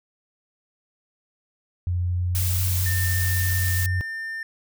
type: tone with pitch glide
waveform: sine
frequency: 88.6 to 91.3 Hz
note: F2 to F#2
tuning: +25 to -23 cents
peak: -21 dBFS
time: 1.87-4.01 s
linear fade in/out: 0 ms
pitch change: +52 cents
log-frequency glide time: 2.02-3.01 s
type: noise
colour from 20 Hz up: blue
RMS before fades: -28 dBFS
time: 2.35-3.86 s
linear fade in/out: 0 ms
type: tone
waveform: triangle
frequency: 1800 Hz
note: A6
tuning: 39 cents sharp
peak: -27 dBFS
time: 2.86-4.43 s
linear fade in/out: 2 ms
effects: none